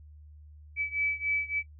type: beating tone pair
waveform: sine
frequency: 2297 / 2300.5 Hz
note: D7 / D7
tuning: -39 / -36 cents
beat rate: 3.5 Hz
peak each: -30 / -32 dBFS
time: 0.76-1.63 s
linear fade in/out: 50 ms
effects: noise-tail reverb RT60 0.1 s tail -18 dB re dry + added 75 Hz sine -48 dBFS peak until 1.79 s